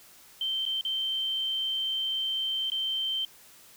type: tone with dropouts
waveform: sine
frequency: 3118 Hz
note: G7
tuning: 10 cents flat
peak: -27 dBFS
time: 0.41-3.25 s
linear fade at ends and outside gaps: 2 ms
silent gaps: 0.654-0.662 / 0.811-0.85 / 2.701-2.718 s
effects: white hiss -54 dBFS RMS until 3.76 s